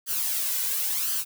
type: noise with flanger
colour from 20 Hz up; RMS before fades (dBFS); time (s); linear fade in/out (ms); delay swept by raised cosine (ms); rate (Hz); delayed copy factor
blue; -27; 0.06-1.25; 50; 0.65 to 2.05; 0.94; +0.6
effects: none